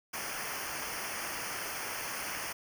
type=noise with comb filter; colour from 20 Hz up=pink; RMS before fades=-38 dBFS; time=0.13-2.53 s; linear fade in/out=10 ms; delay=0.26 ms; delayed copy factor=-0.9; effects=none